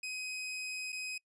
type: tone with dropouts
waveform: sawtooth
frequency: 2519 Hz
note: D#7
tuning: 21 cents sharp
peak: -34 dBFS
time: 0.03-1.18 s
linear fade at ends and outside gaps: 5 ms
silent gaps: 0.922-0.926 s
effects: noise-tail reverb RT60 0.1 s tail -25 dB re dry + resampled to 22050 Hz